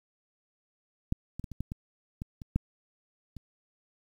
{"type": "clicks", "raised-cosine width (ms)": 5, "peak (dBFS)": [-15, -25, -25, -28, -20, -23, -23, -29, -13, -30], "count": 10, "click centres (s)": [1.124, 1.396, 1.442, 1.517, 1.606, 1.719, 2.219, 2.418, 2.56, 3.367], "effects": ["9-bit"]}